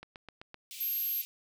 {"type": "click train", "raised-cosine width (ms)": 0.3, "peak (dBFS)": -29, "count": 5, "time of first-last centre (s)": [0.03, 0.543], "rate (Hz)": 7.79}
{"type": "high-pass noise", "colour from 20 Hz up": "pink", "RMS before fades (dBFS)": -45, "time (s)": [0.71, 1.25], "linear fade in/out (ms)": 0, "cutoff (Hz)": 2400, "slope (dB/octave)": 48}
{"type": "tone", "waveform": "sine", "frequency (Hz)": 12544, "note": "G9", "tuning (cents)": 0, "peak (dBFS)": -30, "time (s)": [0.8, 1.22], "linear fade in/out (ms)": 10}
{"effects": []}